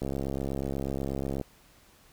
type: click train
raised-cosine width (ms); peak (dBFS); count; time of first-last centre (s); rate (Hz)
2; -19; 96; 0.02-1.413; 68.2
effects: pink hiss -59 dBFS RMS until 2.12 s